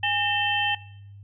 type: tone cluster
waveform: sine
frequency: 822 / 1819 / 2662 / 3109 Hz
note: G#5 / A#6 / E7 / G7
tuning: -18 / -43 / +16 / -15 cents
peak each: -27 dBFS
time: 0.03-0.75 s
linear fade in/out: 5 ms
effects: noise-tail reverb RT60 0.7 s tail -20 dB re dry + added 100 Hz sine -42 dBFS peak until 1.23 s